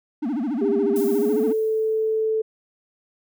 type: tone with vibrato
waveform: triangle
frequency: 261.6 Hz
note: C4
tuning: in tune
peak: -20 dBFS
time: 0.22-1.53 s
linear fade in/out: 10 ms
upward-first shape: sine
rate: 14 Hz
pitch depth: 290 cents each way
type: tone with pitch glide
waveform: sine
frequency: 400.3 to 439.1 Hz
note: G4 to A4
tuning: +36 to -4 cents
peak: -19 dBFS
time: 0.61-2.42 s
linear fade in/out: 10 ms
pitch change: +160 cents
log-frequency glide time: 1.12-1.48 s
type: noise with exponential decay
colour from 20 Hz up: violet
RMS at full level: -33 dBFS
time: 0.96-2.39 s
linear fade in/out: 1 ms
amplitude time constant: 310 ms
effects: none